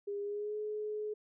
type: tone with pitch glide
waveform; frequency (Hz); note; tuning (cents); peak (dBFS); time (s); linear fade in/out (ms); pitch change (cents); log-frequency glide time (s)
sine; 405.5 to 424.2; G#4 to G#4; -41 to +37; -35; 0.07-1.14; 10; +78; 0.21-0.57
effects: none